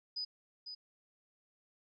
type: tone with echo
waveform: sine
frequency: 4980 Hz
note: D#8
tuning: 1 cent sharp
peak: -36 dBFS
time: 0.16-0.25 s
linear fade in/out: 10 ms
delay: 500 ms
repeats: 1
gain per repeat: -7 dB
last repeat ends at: 0.75 s
effects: none